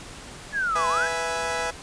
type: linear two-way sweep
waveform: sine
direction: down then up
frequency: 1736 to 982 to 1736 Hz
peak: -22 dBFS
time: 0.52-1.09 s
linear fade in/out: 50 ms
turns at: 0.88 s
type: chord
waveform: 20% pulse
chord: E major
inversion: second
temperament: equal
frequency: 493.9 / 659.3 / 830.6 Hz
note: B4 / E5 / G#5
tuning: 0 / 0 / 0 cents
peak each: -25 dBFS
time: 0.75-1.71 s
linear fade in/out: 10 ms
effects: pink hiss -41 dBFS RMS until 1.82 s + resampled to 22050 Hz